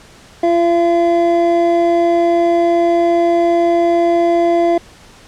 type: tone pair together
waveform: triangle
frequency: 342.4 / 680 Hz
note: F4 / F5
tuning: -34 / -46 cents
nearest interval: octave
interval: 1188 cents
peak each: -11 dBFS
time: 0.43-4.78 s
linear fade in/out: 5 ms
effects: pink hiss -42 dBFS RMS until 5.27 s + low-pass 8000 Hz 12 dB/octave